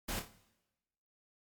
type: noise with echo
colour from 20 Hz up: pink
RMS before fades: -38 dBFS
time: 0.08-0.2 s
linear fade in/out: 10 ms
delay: 28 ms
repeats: 4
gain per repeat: -7 dB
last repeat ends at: 0.312 s
effects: noise-tail reverb RT60 1.0 s tail -18 dB re dry + MP3 96 kbps